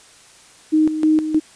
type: tone with tremolo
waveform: sine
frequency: 311.1 Hz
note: D#4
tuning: in tune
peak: -11 dBFS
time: 0.72-1.4 s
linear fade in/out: 20 ms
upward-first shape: square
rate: 3.2 Hz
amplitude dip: 65%
effects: white hiss -47 dBFS RMS until 1.55 s + resampled to 22050 Hz